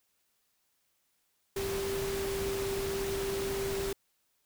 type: tone in noise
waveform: sine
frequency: 392 Hz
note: G4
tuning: in tune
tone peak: -32 dBFS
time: 1.56-3.93 s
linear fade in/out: 5 ms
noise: pink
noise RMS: -38 dBFS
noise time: 1.56-3.93 s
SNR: +3 dB
effects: white hiss -75 dBFS RMS until 4.45 s